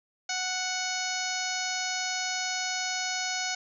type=harmonic tone with a mistuned harmonic; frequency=740 Hz; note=F#5; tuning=in tune; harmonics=1 / 2 / 3 / 4 / 5 / 6 / 7 / 8 / 9; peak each=-36 / -36 / -36 / -41 / -41 / -38 / -37 / -38 / -38 dBFS; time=0.29-3.55 s; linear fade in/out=5 ms; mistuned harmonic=6; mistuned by=-27 cents; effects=none